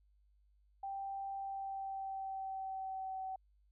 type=tone with pitch glide; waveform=sine; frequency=784 to 760.4 Hz; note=G5 to F#5; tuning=0 to +47 cents; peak=-39 dBFS; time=0.83-3.36 s; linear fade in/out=5 ms; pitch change=-53 cents; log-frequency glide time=1.36-3.24 s; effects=added 50 Hz sine -67 dBFS peak until 3.71 s